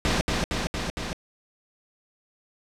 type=noise with echo; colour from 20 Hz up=pink; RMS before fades=-23 dBFS; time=0.05-0.21 s; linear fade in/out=0 ms; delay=230 ms; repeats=4; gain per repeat=-2 dB; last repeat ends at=1.13 s; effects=low-pass 6000 Hz 12 dB/octave